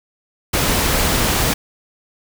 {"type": "noise", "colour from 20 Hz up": "pink", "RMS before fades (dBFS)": -17, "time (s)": [0.53, 1.54], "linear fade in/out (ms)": 10, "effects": []}